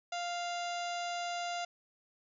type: harmonic tone with a mistuned harmonic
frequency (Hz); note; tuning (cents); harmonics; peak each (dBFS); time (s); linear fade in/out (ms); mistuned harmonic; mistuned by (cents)
698.5; F5; 0; 1 / 2 / 3 / 4 / 5 / 6 / 7 / 8 / 9 / 10; -36 / -44 / -47 / -46 / -49 / -51 / -50 / -60 / -52 / -53; 0.12-1.65; 5; 6; -82
effects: none